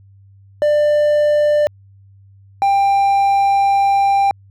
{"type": "tone pair in turn", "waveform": "triangle", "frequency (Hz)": [594, 792.9], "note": ["D5", "G5"], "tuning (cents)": [20, 20], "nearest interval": "perfect fourth", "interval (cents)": 500, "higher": "second", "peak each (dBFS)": -9, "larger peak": "neither", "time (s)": [[0.62, 1.67], [2.62, 4.31]], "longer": "second", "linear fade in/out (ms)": 0, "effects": ["added 98 Hz sine -43 dBFS peak until 4.5 s"]}